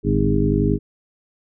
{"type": "harmonic tone with a mistuned harmonic", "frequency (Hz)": 50.9, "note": "G#1", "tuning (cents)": -34, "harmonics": [1, 2, 3, 4, 5, 6, 8], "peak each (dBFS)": [-23, -23, -23, -23, -23, -23, -23], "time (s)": [0.03, 0.79], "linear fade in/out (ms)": 50, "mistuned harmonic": 2, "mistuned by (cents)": 95, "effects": []}